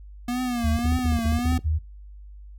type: tone with vibrato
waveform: square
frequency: 240 Hz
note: B3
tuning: 49 cents flat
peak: -25 dBFS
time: 0.28-1.58 s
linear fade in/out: 5 ms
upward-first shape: triangle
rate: 1.8 Hz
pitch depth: 110 cents each way
type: tone bursts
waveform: sine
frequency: 77.78 Hz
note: D#2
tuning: in tune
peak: -20 dBFS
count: 6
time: 0.63-1.79 s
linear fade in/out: 20 ms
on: 150 ms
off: 52 ms
type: click train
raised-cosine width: 3 ms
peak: -22 dBFS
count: 13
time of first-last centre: 0.79-1.59 s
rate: 15 Hz
effects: noise-tail reverb RT60 0.3 s tail -23 dB re dry + added 50 Hz sine -40 dBFS peak until 2.58 s